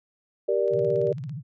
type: chord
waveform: sine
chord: G minor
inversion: none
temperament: just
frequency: 392 / 470.4 / 588 Hz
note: G4 / Bb4 / D5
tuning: 0 / +16 / +2 cents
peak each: -25 dBFS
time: 0.48-1.13 s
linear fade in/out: 10 ms
type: click train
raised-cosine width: 0.2 ms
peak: -34 dBFS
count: 12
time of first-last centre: 0.68-1.295 s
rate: 17.9 Hz
type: tone with vibrato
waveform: sine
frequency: 140 Hz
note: C#3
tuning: 18 cents sharp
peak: -31 dBFS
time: 0.7-1.43 s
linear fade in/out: 50 ms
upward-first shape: sine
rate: 15 Hz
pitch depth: 270 cents each way
effects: none